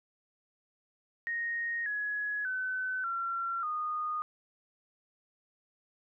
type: tone with pitch steps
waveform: sine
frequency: 1864.7 / 1680.6 / 1514.6 / 1365 / 1230.2 Hz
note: A#6 / G#6 / F#6 / F6 / D#6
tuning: 0 / +20 / +40 / -40 / -20 cents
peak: -31 dBFS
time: 1.27-4.22 s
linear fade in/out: 0 ms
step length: 590 ms
effects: none